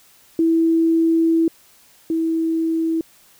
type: tone pair in turn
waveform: sine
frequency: 328.1 / 325.6 Hz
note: E4 / E4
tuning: -8 / -21 cents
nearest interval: unison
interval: 13 cents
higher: first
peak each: -13 / -17 dBFS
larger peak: first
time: 0.39-1.48 / 2.1-3.01 s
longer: first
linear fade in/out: 2 ms
effects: white hiss -52 dBFS RMS until 3.39 s